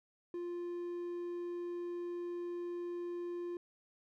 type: tone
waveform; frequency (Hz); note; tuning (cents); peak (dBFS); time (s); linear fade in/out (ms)
triangle; 349.2; F4; 0; -36; 0.34-3.57; 2
effects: none